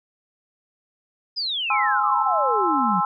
sine exponential sweep, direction down, 5110 to 171.3 Hz, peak -23 dBFS, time 1.36-3.01 s, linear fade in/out 20 ms
sine chord, Ab augmented, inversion none, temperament equal, 830.6 / 1046.5 / 1318.5 Hz, Ab5 / C6 / E6, 0 / 0 / 0 cents, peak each -23 dBFS, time 1.7-3.05 s, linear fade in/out 2 ms
effects none

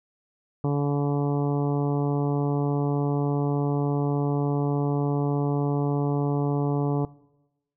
harmonic tone, 143.4 Hz, D3, 41 cents flat, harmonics 1 / 2 / 3 / 4 / 5 / 6 / 7 / 8, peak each -23 / -28 / -30 / -38 / -37 / -39 / -41 / -42 dBFS, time 0.64-7.05 s, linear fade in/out 2 ms, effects noise-tail reverb RT60 1.0 s tail -22 dB re dry

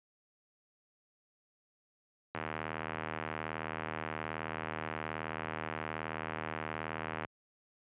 click train, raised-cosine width 0.5 ms, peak -21 dBFS, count 387, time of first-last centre 2.35-7.248 s, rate 78.8 Hz, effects high-pass 80 Hz 12 dB/octave + resampled to 8000 Hz

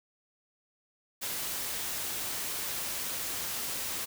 white noise, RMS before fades -35 dBFS, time 1.21-4.06 s, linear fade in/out 20 ms, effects none

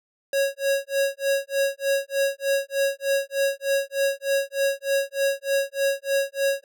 square tone with tremolo, 551 Hz, C#5, 11 cents flat, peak -19 dBFS, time 0.33-6.64 s, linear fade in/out 2 ms, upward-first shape sine, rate 3.3 Hz, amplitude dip 100%, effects none

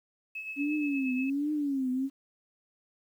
sine tone with tremolo, 2589 Hz, E7, 32 cents flat, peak -34 dBFS, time 0.35-1.3 s, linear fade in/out 5 ms, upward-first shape sine, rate 8.5 Hz, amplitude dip 50%
sine tone with vibrato, 277.2 Hz, C#4, in tune, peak -27 dBFS, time 0.56-2.1 s, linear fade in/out 50 ms, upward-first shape triangle, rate 1.3 Hz, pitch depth 170 cents each way
effects 10-bit

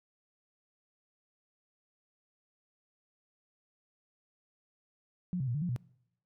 sine tone with pitch steps, 179.6 / 132.5 / 119.2 / 147.9 / 177.1 / 122.7 Hz, F3 / C3 / A#2 / D3 / F3 / B2, +49 / +22 / +39 / +13 / +24 / -11 cents, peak -30 dBFS, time 5.33-5.762 s, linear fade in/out 0 ms, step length 72 ms, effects noise-tail reverb RT60 0.8 s tail -24 dB re dry

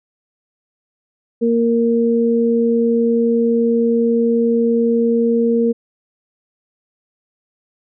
sine tone pair together, 232.8 / 464.6 Hz, A#3 / A#4, -2 / -6 cents, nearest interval octave, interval 1196 cents, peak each -15 dBFS, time 1.41-5.73 s, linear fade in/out 20 ms, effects none

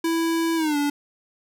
square tone with pitch glide, 330 to 288.9 Hz, E4 to D4, +2 to -28 cents, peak -21 dBFS, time 0.04-0.9 s, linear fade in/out 5 ms, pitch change -230 cents, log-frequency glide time 0.56-0.77 s, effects none

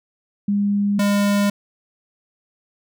sine / square tone pair in turn, 202.8 / 202.8 Hz, G#3 / G#3, -41 / -41 cents, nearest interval unison, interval 0 cents, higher neither, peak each -16 dBFS, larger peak neither, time 0.48-0.99 / 0.99-1.5 s, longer neither, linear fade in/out 5 ms, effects none

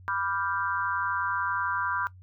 sine chord, G dominant seventh, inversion first, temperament equal, 987.8 / 1174.7 / 1396.9 / 1568 Hz, B5 / D6 / F6 / G6, 0 / 0 / 0 / 0 cents, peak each -32 dBFS, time 0.08-2.07 s, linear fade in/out 0 ms, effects noise-tail reverb RT60 0.1 s tail -18 dB re dry + added 92 Hz sine -47 dBFS peak until 2.22 s

